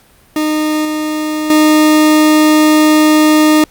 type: tone with level steps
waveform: 40% pulse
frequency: 307.1 Hz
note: D#4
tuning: 23 cents flat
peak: -11 / -14 / -5 dBFS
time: 0.36-3.64 s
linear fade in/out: 2 ms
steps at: 0.85 / 1.5 s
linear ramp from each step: 2 ms
effects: pink hiss -47 dBFS RMS until 3.7 s + Opus 48 kbps